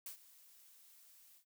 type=noise with ADSR envelope; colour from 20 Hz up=blue; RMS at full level=-45 dBFS; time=0.06-1.45 s; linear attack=4 ms; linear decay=100 ms; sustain=-18 dB; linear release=100 ms; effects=noise-tail reverb RT60 0.1 s tail -26 dB re dry